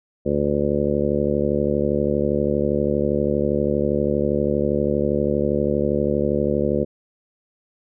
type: harmonic tone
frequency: 72.5 Hz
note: D2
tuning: 22 cents flat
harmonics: 1 / 2 / 3 / 4 / 5 / 6 / 7 / 8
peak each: -30 / -28 / -24 / -30 / -24 / -27 / -24 / -28 dBFS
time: 0.25-6.85 s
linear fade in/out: 20 ms
effects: none